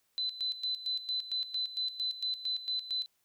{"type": "tone with tremolo", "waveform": "sine", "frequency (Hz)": 4022, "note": "B7", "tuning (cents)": 31, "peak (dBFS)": -30, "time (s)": [0.18, 3.06], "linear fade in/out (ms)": 0, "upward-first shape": "square", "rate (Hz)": 4.4, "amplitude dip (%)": 75, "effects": ["white hiss -75 dBFS RMS until 3.24 s"]}